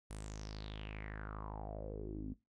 sawtooth tone with low-pass filter sweep, 52.5 Hz, G#1, 19 cents sharp, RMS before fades -45 dBFS, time 0.1-2.34 s, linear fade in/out 10 ms, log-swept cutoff 9800 to 240 Hz, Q 6.2, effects noise-tail reverb RT60 0.2 s tail -18 dB re dry

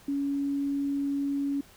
sine tone, 280.6 Hz, C#4, 21 cents sharp, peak -26 dBFS, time 0.08-1.61 s, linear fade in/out 5 ms, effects pink hiss -55 dBFS RMS until 1.76 s

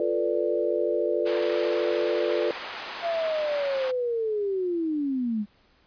sine chord, B half-diminished seventh, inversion second, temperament equal, 349.2 / 440 / 493.9 / 587.3 Hz, F4 / A4 / B4 / D5, 0 / 0 / 0 / 0 cents, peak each -28 dBFS, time 0-2.51 s, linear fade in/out 2 ms
pink band-pass noise, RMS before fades -37 dBFS, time 1.25-3.92 s, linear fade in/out 20 ms, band 700 to 4000 Hz, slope 12 dB/octave
sine linear sweep, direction down, 690 to 201 Hz, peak -24 dBFS, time 3.01-5.46 s, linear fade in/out 50 ms
effects pink hiss -62 dBFS RMS until 5.86 s + resampled to 11025 Hz

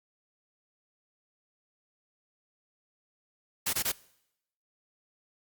white noise bursts, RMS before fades -29 dBFS, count 3, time 3.66-3.921 s, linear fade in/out 10 ms, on 73 ms, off 21 ms, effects noise-tail reverb RT60 0.8 s tail -22 dB re dry + Opus 48 kbps

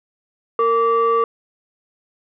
sine tone pair together, 459.9 / 1159 Hz, A#4 / D6, -23 / -23 cents, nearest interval octave + major third, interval 1600 cents, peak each -15 dBFS, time 0.59-1.24 s, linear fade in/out 2 ms, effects tanh soft clip ceiling -9 dBFS

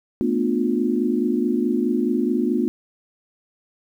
sine chord, B half-diminished seventh, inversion third, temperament just, 222.2 / 246.9 / 296.3 / 355.6 Hz, A3 / B3 / D4 / F4, +17 / 0 / +15 / +31 cents, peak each -24 / -22 / -25 / -24 dBFS, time 0.21-2.68 s, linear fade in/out 0 ms, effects 9-bit

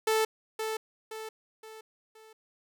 sawtooth tone with echo, 439.1 Hz, A4, 4 cents flat, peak -20 dBFS, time 0.07-0.25 s, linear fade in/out 5 ms, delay 520 ms, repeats 4, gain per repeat -7 dB, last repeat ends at 2.33 s, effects none

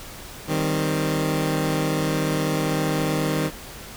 20% pulse chord, C minor, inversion first, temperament equal, 155.56 / 196 / 261.6 Hz, Eb3 / G3 / C4, 0 / 0 / 0 cents, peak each -18 / -24 / -23 dBFS, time 0.47-3.51 s, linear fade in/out 50 ms, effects pink hiss -39 dBFS RMS until 3.96 s

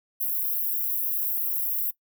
white high-pass noise, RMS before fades -27 dBFS, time 0.2-1.91 s, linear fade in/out 10 ms, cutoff 12000 Hz, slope 48 dB/octave, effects noise-tail reverb RT60 0.1 s tail -20 dB re dry

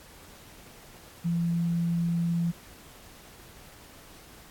sine tone, 169.9 Hz, F3, 47 cents flat, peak -24 dBFS, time 1.24-2.52 s, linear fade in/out 20 ms, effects pink hiss -51 dBFS RMS until 4.5 s + AAC 64 kbps

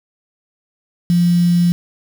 sine tone with quantisation, 174.1 Hz, F3, 5 cents flat, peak -10 dBFS, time 1.1-1.72 s, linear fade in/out 0 ms, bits 5, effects none

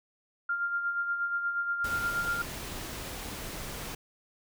sine tone with tremolo, 1396.9 Hz, F6, in tune, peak -26 dBFS, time 0.49-2.42 s, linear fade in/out 5 ms, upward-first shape sine, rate 8.4 Hz, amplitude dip 50%
pink noise, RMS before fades -39 dBFS, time 1.84-3.95 s, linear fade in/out 5 ms
effects none

